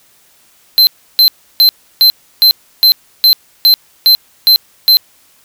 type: tone bursts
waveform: square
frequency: 4100 Hz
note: C8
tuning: 36 cents flat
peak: -4 dBFS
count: 11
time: 0.78-4.97 s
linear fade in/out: 0 ms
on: 90 ms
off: 320 ms
effects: white hiss -49 dBFS RMS until 5.44 s